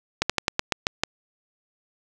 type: slowing click train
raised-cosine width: 0.2 ms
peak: -3 dBFS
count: 8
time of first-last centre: 0.22-1.036 s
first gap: 76 ms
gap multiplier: 1.14
effects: none